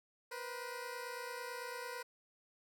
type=tone pair together; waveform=15% pulse; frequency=480 / 509 Hz; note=B4 / C5; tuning=-49 / -48 cents; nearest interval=minor second; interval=101 cents; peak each=-38 / -40 dBFS; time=0.31-2.03 s; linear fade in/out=10 ms; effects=none